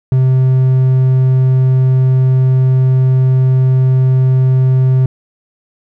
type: tone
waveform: triangle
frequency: 130 Hz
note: C3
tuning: 11 cents flat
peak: -5 dBFS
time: 0.12-5.06 s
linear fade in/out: 2 ms
effects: none